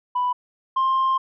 sine tone pair in turn, 990 / 1056.3 Hz, B5 / C6, +4 / +16 cents, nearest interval minor second, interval 112 cents, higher second, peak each -18 / -15 dBFS, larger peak second, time 0.15-0.33 / 0.76-1.18 s, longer second, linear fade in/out 10 ms, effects tanh soft clip ceiling -16 dBFS

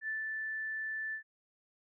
sine tone with ADSR envelope, 1758 Hz, A6, 2 cents flat, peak -33 dBFS, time 0.01-1.23 s, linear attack 70 ms, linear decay 150 ms, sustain -2 dB, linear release 94 ms, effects none

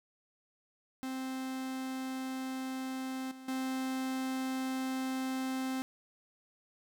45% pulse tone with level steps, 261.6 Hz, C4, in tune, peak -36 / -47 / -33 dBFS, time 1.03-5.82 s, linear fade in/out 0 ms, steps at 3.31 / 3.48 s, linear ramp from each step 5 ms, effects none

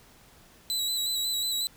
sawtooth tone with vibrato, 3948 Hz, B7, 1 cent flat, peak -24 dBFS, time 0.7-1.67 s, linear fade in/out 0 ms, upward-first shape square, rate 5.5 Hz, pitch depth 30 cents each way, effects pink hiss -56 dBFS RMS until 1.76 s

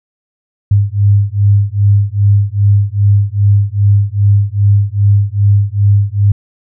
sine beating tone pair, 100.2 / 102.7 Hz, G2 / G#2, +38 / -19 cents, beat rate 2.5 Hz, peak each -10 dBFS, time 0.71-6.32 s, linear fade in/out 5 ms, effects none

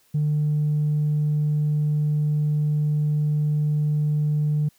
triangle tone with tanh clipping, 150 Hz, D3, 37 cents sharp, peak -19 dBFS, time 0.14-4.69 s, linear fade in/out 10 ms, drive 5 dB, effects white hiss -61 dBFS RMS until 4.78 s

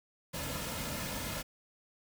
pink noise with comb filter, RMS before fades -38 dBFS, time 0.33-1.43 s, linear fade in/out 20 ms, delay 2.6 ms, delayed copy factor -0.55, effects none

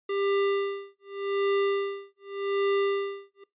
square tone with tremolo, 397.3 Hz, G4, 23 cents sharp, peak -23 dBFS, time 0.09-3.44 s, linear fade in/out 5 ms, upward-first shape sine, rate 0.85 Hz, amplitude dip 100%, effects noise-tail reverb RT60 0.2 s tail -22 dB re dry + resampled to 8000 Hz

